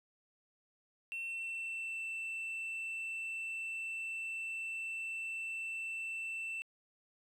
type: tone with pitch glide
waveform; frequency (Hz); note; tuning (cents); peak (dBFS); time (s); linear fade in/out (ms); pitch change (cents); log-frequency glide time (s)
sine; 2700 to 2672; E7 to E7; +41 to +23; -35; 1.12-6.62; 0; -18; 1.27-2.04
effects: tanh soft clip ceiling -37 dBFS + 12-bit